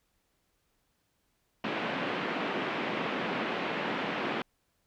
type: band-pass noise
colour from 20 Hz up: pink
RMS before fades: -33 dBFS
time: 1.64-4.42 s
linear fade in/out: 2 ms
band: 190 to 3000 Hz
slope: 24 dB/octave
effects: pink hiss -75 dBFS RMS until 4.86 s